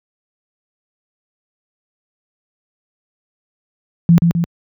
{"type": "tone with echo", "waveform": "sine", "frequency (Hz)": 169.5, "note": "E3", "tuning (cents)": 49, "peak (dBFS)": -5, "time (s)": [4.09, 4.18], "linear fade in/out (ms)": 0, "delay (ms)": 130, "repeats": 2, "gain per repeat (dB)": -4, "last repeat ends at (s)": 4.44, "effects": ["high-pass 80 Hz 12 dB/octave"]}